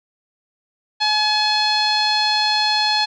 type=tone with low-pass filter; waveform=sawtooth; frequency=851 Hz; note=G#5; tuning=42 cents sharp; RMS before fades=-18 dBFS; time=1-3.06 s; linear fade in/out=20 ms; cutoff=4200 Hz; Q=6.3; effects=none